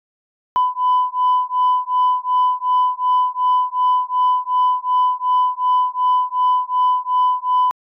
sine beating tone pair, 1000 / 1002.7 Hz, B5 / B5, +21 / +26 cents, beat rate 2.7 Hz, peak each -16 dBFS, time 0.56-7.71 s, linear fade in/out 0 ms, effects tanh soft clip ceiling -9 dBFS

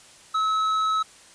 sine tone with hard clipping, 1292 Hz, E6, 35 cents flat, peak -22 dBFS, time 0.34-1.03 s, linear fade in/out 10 ms, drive 6 dB, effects white hiss -50 dBFS RMS until 1.34 s + resampled to 22050 Hz

